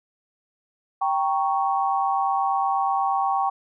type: chord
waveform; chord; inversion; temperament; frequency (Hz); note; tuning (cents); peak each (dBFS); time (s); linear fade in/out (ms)
sine; G diminished; none; equal; 784 / 932.3 / 1108.7; G5 / Bb5 / Db6; 0 / 0 / 0; -22 / -28 / -25; 1.01-3.5; 10
effects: none